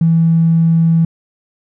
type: tone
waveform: triangle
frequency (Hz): 164.7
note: E3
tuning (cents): -1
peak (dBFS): -4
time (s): 0.01-1.05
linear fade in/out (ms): 5
effects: tanh soft clip ceiling -6 dBFS